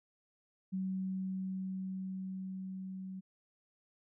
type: tone with level ramp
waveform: sine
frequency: 188.8 Hz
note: F#3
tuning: 35 cents sharp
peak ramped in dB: -33 to -41 dBFS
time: 0.72-3.21 s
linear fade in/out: 20 ms
effects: none